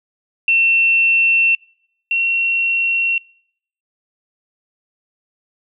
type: tone pair in turn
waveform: sine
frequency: 2700 / 2728 Hz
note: E7 / F7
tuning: +41 / -41 cents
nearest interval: unison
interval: 18 cents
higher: second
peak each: -11 / -14 dBFS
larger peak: first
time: 0.48-1.55 / 2.11-3.18 s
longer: neither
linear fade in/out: 2 ms
effects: noise-tail reverb RT60 0.7 s tail -26 dB re dry